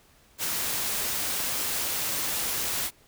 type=noise; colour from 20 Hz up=white; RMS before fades=-29 dBFS; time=0.38-2.91 s; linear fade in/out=50 ms; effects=pink hiss -59 dBFS RMS until 3.07 s